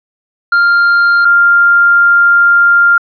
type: tone pair in turn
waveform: triangle / sine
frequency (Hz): 1396.9 / 1396.9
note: F6 / F6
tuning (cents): 0 / 0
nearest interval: unison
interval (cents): 0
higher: neither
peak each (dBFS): -4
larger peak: neither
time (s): 0.52-1.25 / 1.25-2.98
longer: second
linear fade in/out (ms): 5
effects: resampled to 11025 Hz